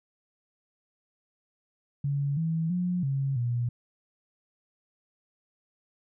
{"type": "tone with pitch steps", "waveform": "sine", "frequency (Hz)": [141.4, 162.7, 179, 136.8, 120.4], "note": ["C#3", "E3", "F3", "C#3", "B2"], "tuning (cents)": [35, -22, 43, -23, -44], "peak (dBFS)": -25, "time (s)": [2.04, 3.69], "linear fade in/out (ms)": 5, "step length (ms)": 330, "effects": []}